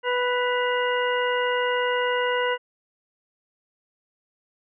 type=harmonic tone with a mistuned harmonic; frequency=493.9 Hz; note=B4; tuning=in tune; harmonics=1 / 2 / 3 / 4 / 6; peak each=-24 / -27 / -29 / -30 / -32 dBFS; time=0.03-2.58 s; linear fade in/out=50 ms; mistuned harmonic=6; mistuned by=-74 cents; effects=none